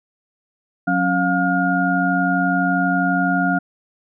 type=tone cluster; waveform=sine; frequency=182.3 / 274.4 / 707 / 1425 Hz; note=F#3 / C#4 / F5 / F6; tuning=-25 / -17 / +21 / +34 cents; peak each=-21 dBFS; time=0.87-3.59 s; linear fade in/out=10 ms; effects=none